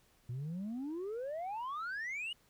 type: exponential sweep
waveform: sine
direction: up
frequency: 116.7 to 2960 Hz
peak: -35 dBFS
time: 0.29-2.33 s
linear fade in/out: 5 ms
effects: tanh soft clip ceiling -36 dBFS + pink hiss -69 dBFS RMS until 2.49 s

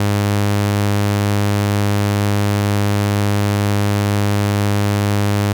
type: tone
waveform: sawtooth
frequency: 102.1 Hz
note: G#2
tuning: 29 cents flat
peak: -10 dBFS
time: 0-5.53 s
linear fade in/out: 5 ms
effects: none

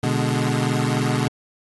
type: chord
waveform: 25% pulse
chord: G# diminished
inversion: first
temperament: equal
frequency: 123.47 / 146.83 / 207.7 Hz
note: B2 / D3 / G#3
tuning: 0 / 0 / 0 cents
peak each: -18 / -20 / -23 dBFS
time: 0.03-1.28 s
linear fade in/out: 5 ms
effects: AAC 32 kbps

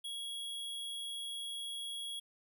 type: tone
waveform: square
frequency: 3322 Hz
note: G#7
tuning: in tune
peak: -40 dBFS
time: 0.04-2.2 s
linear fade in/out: 10 ms
effects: none

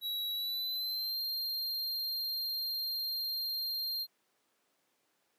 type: tone with pitch glide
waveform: square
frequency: 3889 to 4192 Hz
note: B7 to C8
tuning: -27 to +2 cents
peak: -34 dBFS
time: 0.01-4.07 s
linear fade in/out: 50 ms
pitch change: +129 cents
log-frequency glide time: 0.3-1.2 s
effects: pink hiss -75 dBFS RMS until 5.38 s + high-pass 300 Hz 12 dB/octave

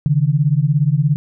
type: beating tone pair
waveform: sine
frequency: 138.59 / 155.59 Hz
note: C#3 / D#3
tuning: 0 / 0 cents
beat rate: 17 Hz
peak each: -15 dBFS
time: 0.06-1.16 s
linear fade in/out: 0 ms
effects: none

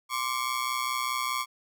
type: ring-modulated tone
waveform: sawtooth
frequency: 1108.7 Hz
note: C#6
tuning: in tune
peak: -21 dBFS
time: 0.09-1.46 s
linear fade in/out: 50 ms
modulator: 62.4 Hz
effects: none

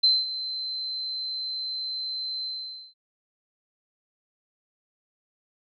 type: tone with ADSR envelope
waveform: sine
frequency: 4084 Hz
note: C8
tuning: 43 cents flat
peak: -15 dBFS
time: 0.03-2.94 s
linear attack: 11 ms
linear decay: 210 ms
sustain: -14 dB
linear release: 500 ms
effects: none

